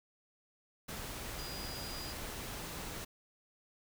sine tone in noise, 4883 Hz, D#8, 33 cents flat, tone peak -46 dBFS, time 1.38-2.13 s, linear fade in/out 10 ms, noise pink, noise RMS -43 dBFS, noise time 0.88-3.05 s, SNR -6 dB, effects none

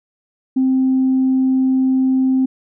sine tone, 261.6 Hz, C4, in tune, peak -11 dBFS, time 0.56-2.46 s, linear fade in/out 10 ms, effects tanh soft clip ceiling -8 dBFS

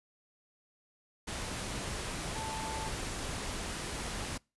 sine tone in noise, 880 Hz, A5, in tune, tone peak -39 dBFS, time 2.35-2.89 s, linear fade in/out 10 ms, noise pink, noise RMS -38 dBFS, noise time 1.27-4.38 s, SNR -4 dB, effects noise-tail reverb RT60 0.3 s tail -26 dB re dry + resampled to 24000 Hz

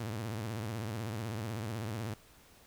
sawtooth tone with vibrato, 110 Hz, A2, in tune, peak -32 dBFS, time 0-2.14 s, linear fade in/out 5 ms, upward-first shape sine, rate 16 Hz, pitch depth 160 cents each way, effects pink hiss -60 dBFS RMS until 2.66 s

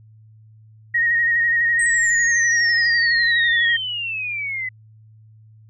sine tone with vibrato, 1873 Hz, A#6, 8 cents sharp, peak -15 dBFS, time 0.94-3.77 s, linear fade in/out 10 ms, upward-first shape sine, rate 12 Hz, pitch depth 29 cents each way
sine exponential sweep, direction down, 8340 to 2000 Hz, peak -23 dBFS, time 1.79-4.69 s, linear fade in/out 5 ms
effects added 109 Hz sine -45 dBFS peak until 5.69 s

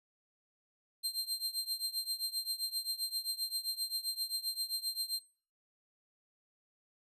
sawtooth tone with tremolo, 4162 Hz, C8, 10 cents flat, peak -28 dBFS, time 1.03-5.2 s, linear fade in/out 20 ms, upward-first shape triangle, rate 7.6 Hz, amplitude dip 90%, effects noise-tail reverb RT60 0.4 s tail -20 dB re dry + resampled to 32000 Hz

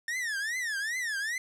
45% pulse tone with vibrato, 1800 Hz, A6, 39 cents sharp, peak -30 dBFS, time 0.08-1.38 s, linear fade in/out 2 ms, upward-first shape triangle, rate 2.5 Hz, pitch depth 250 cents each way, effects low-pass 10000 Hz 12 dB/octave + 11-bit

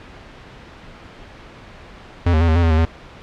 square tone with pitch steps, 86.9 / 78.7 / 84.2 / 79.7 / 86 / 82.4 / 79 / 81.7 Hz, F2 / D#2 / E2 / D#2 / F2 / E2 / D#2 / E2, -8 / +20 / +37 / +42 / -26 / 0 / +27 / -15 cents, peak -13 dBFS, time 2.26-2.852 s, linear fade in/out 5 ms, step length 74 ms, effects pink hiss -40 dBFS RMS until 3.22 s + low-pass 3000 Hz 12 dB/octave

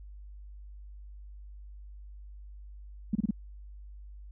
sine tone bursts, 207.7 Hz, G#3, in tune, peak -23 dBFS, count 4, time 3.13-3.309 s, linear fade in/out 5 ms, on 23 ms, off 29 ms, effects added 50 Hz sine -44 dBFS peak until 4.31 s

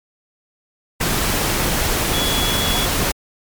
sine tone in noise, 3374 Hz, G#7, 27 cents sharp, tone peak -22 dBFS, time 2.13-2.86 s, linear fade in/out 10 ms, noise pink, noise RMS -19 dBFS, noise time 1-3.12 s, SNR -6 dB, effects MP3 96 kbps

